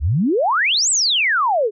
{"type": "exponential two-way sweep", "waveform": "sine", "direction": "up then down", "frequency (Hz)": [61.7, 8230, 392.4], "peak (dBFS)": -14, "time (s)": [0, 1.71], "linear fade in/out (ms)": 50, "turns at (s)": 0.9, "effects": []}